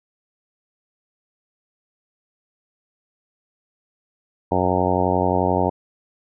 harmonic tone, 91.4 Hz, F#2, 21 cents flat, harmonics 1 / 2 / 3 / 4 / 5 / 6 / 7 / 8 / 9 / 10, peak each -26 / -26 / -26 / -26 / -26 / -26 / -26 / -26 / -26 / -26 dBFS, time 4.51-5.7 s, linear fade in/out 10 ms, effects none

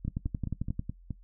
two click trains, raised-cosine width 5 ms, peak -19 / -22 dBFS, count 9 / 6, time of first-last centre 0.08-0.794 / 0.05-1.107 s, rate 11.2 / 4.73 Hz, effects noise-tail reverb RT60 0.1 s tail -17 dB re dry + added 43 Hz sine -51 dBFS peak until 1.23 s

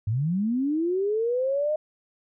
sine linear sweep, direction up, 98 to 621 Hz, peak -22 dBFS, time 0.07-1.76 s, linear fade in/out 5 ms, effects none

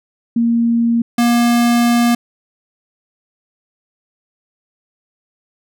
sine / square tone pair in turn, 233.1 / 237.7 Hz, A#3 / A#3, 0 / +34 cents, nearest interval unison, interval 34 cents, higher second, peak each -11 dBFS, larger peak neither, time 0.36-1.02 / 1.18-2.15 s, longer second, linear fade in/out 5 ms, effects none

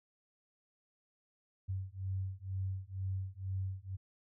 sine beating tone pair, 94.2 / 96.3 Hz, F#2 / G2, +32 / -30 cents, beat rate 2.1 Hz, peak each -39 / -39 dBFS, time 1.68-3.97 s, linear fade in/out 20 ms, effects none

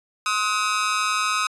sawtooth tone with amplitude modulation, 1267 Hz, D#6, 31 cents sharp, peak -13 dBFS, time 0.26-1.47 s, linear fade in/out 2 ms, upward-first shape sine, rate 211 Hz, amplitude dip 85%, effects resampled to 22050 Hz

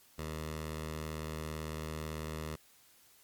10% pulse tone with notch filter, 78 Hz, D#2, 5 cents sharp, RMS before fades -40 dBFS, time 0.18-2.56 s, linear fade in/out 10 ms, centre 280 Hz, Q 1.9, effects white hiss -63 dBFS RMS until 3.23 s + MP3 96 kbps

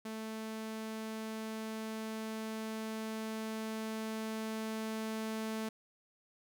sawtooth tone with level ramp, 220 Hz, A3, in tune, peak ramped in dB -36 to -32 dBFS, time 0.05-5.69 s, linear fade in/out 5 ms, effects none

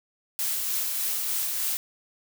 blue noise with tremolo, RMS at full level -27 dBFS, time 0.39-1.77 s, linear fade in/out 0 ms, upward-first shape sine, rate 3.3 Hz, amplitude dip 25%, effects none

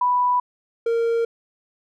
sine / triangle tone pair in turn, 987.8 / 462.6 Hz, B5 / A#4, 0 / -13 cents, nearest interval octave + minor second, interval 1313 cents, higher first, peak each -16 dBFS, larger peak neither, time 0.01-0.4 / 0.86-1.25 s, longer neither, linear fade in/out 5 ms, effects none

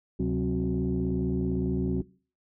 sine tone cluster, 71.9 / 129.9 / 185.6 / 263.3 / 368.1 Hz, D2 / C3 / F#3 / C4 / F#4, -36 / -12 / +6 / +11 / -9 cents, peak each -32 / -32 / -28 / -30 / -31 dBFS, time 0.19-2.02 s, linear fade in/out 10 ms, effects noise-tail reverb RT60 0.4 s tail -21 dB re dry + tanh soft clip ceiling -18 dBFS

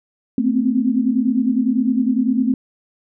sine tone cluster, 222.8 / 254.7 / 264.6 Hz, A3 / C4 / C4, +22 / -46 / +20 cents, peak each -19 dBFS, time 0.38-2.54 s, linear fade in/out 2 ms, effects none

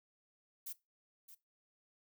violet noise with echo, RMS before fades -44 dBFS, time 0.66-0.73 s, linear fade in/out 10 ms, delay 620 ms, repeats 1, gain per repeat -12 dB, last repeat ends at 1.35 s, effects noise-tail reverb RT60 0.2 s tail -18 dB re dry

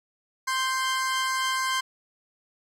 sawtooth tone pair together, 1046.5 / 1568 Hz, C6 / G6, 0 / 0 cents, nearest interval perfect fifth, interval 700 cents, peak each -22 / -26 dBFS, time 0.47-1.81 s, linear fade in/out 10 ms, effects low-pass 11000 Hz 12 dB/octave + 10-bit

